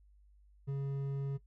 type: tone with hard clipping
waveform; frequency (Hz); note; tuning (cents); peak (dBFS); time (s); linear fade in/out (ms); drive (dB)
triangle; 138.4; C#3; -2; -35; 0.67-1.38; 20; 9
effects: noise-tail reverb RT60 0.1 s tail -17 dB re dry + added 50 Hz sine -60 dBFS peak until 1.46 s